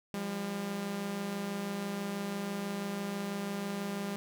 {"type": "tone pair together", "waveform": "sawtooth", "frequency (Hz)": [174.7, 200.8], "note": ["F3", "G3"], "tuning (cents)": [1, 42], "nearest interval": "major second", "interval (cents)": 241, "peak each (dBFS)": [-38, -31], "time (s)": [0.14, 4.16], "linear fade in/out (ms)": 0, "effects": []}